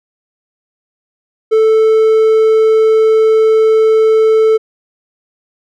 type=tone; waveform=triangle; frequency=440 Hz; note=A4; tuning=in tune; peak=-4 dBFS; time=1.51-4.58 s; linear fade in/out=20 ms; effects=none